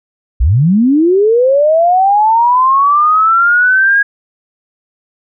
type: linear sweep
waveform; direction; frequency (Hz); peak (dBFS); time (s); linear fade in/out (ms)
sine; up; 49.05 to 1650; -6; 0.4-4.03; 10
effects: none